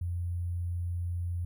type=tone with sample-and-hold; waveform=sine; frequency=87.31 Hz; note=F2; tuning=in tune; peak=-30 dBFS; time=0.01-1.45 s; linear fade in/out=5 ms; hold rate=11025 Hz; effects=none